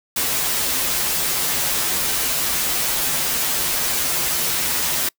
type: noise with comb filter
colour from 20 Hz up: white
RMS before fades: -21 dBFS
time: 0.16-5.09 s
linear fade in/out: 5 ms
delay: 10 ms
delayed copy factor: -0.9
effects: noise-tail reverb RT60 0.1 s tail -26 dB re dry